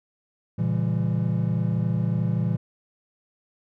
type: chord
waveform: triangle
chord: A# diminished seventh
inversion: none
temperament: just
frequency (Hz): 116.54 / 139.85 / 167.82 / 201.4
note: A#2 / C#3 / E3 / G3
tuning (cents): 0 / +16 / +31 / +47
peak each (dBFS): -23 / -29 / -23 / -29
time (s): 0.58-2.57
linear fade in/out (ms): 10
effects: none